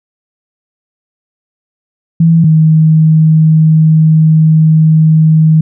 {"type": "tone pair in turn", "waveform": "sine", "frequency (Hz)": [164.8, 157.87], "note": ["E3", "D#3"], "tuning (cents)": [0, 25], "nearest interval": "minor second", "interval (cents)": 75, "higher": "first", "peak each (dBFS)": -3, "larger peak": "neither", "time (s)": [[2.2, 2.44], [2.44, 5.61]], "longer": "second", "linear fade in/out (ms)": 5, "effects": []}